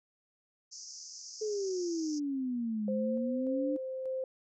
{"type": "band-pass noise", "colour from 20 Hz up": "white", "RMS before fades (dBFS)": -47, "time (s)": [0.71, 2.2], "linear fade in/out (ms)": 20, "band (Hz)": [4900, 6700], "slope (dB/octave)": 96}
{"type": "exponential two-way sweep", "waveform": "sine", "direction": "down then up", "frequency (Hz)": [438, 204.9, 298.4], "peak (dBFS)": -31, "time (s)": [1.41, 3.77], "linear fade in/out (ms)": 10, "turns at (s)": 2.89}
{"type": "tone with tremolo", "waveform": "sine", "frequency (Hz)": 522, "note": "C5", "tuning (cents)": -4, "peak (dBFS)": -32, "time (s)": [2.88, 4.24], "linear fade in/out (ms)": 2, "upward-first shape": "square", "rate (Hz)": 1.7, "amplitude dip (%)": 30}
{"effects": []}